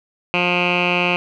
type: tone with low-pass filter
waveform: 10% pulse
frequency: 177.2 Hz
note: F3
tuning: 25 cents sharp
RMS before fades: -18 dBFS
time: 0.34-1.16 s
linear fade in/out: 0 ms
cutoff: 2600 Hz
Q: 6.2
effects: none